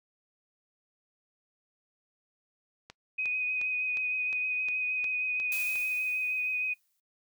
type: click train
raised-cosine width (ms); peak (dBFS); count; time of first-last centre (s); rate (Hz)
0.2; -27; 9; 2.9-5.757; 2.8
type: tone with vibrato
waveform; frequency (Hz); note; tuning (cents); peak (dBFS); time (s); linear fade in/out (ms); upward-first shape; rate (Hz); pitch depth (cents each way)
sine; 2502; D#7; +9; -28; 3.18-6.74; 10; triangle; 6.4; 21
type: noise with exponential decay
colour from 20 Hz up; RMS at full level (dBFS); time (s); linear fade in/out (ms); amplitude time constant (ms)
blue; -37; 5.52-7; 1; 320
effects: noise-tail reverb RT60 0.1 s tail -22 dB re dry